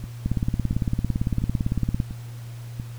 two click trains, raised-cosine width 5 ms, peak -19 / -10 dBFS, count 5 / 32, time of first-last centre 0.04-2.799 / 0.26-2.002 s, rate 1.45 / 17.8 Hz, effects added 118 Hz sine -34 dBFS peak until 2.98 s + pink hiss -49 dBFS RMS until 2.98 s

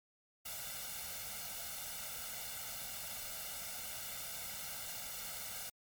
white noise with comb filter, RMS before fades -44 dBFS, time 0.45-5.7 s, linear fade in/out 10 ms, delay 1.4 ms, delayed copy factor +0.95, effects MP3 96 kbps

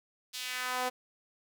sawtooth tone with high-pass filter sweep, 252.2 Hz, B3, 36 cents sharp, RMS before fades -35 dBFS, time 0.33-0.9 s, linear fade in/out 20 ms, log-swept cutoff 4100 to 580 Hz, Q 1.5, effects none

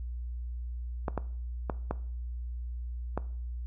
clicks, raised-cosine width 1 ms, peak -16 dBFS, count 5, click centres 1.082 / 1.177 / 1.698 / 1.91 / 3.176 s, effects noise-tail reverb RT60 0.5 s tail -18 dB re dry + added 60 Hz sine -34 dBFS peak until 3.66 s

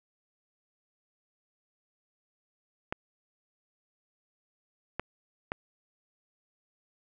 clicks, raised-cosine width 0.5 ms, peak -16 dBFS, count 3, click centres 2.925 / 4.996 / 5.519 s, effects none

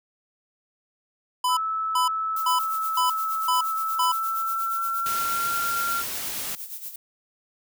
square tone bursts, 1000 Hz, B5, 21 cents sharp, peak -21 dBFS, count 6, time 1.44-4.12 s, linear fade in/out 5 ms, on 130 ms, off 380 ms
sine tone with pitch glide, 1306 to 1378.9 Hz, E6 to F6, -17 to -22 cents, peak -24 dBFS, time 1.48-6.04 s, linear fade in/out 50 ms, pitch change +95 cents, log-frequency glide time 3.76-5.52 s
violet noise with tremolo, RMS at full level -34 dBFS, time 2.36-6.96 s, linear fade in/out 5 ms, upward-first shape sine, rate 8.5 Hz, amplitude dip 65%
white noise, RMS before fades -32 dBFS, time 5.06-6.55 s, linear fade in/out 0 ms
effects none

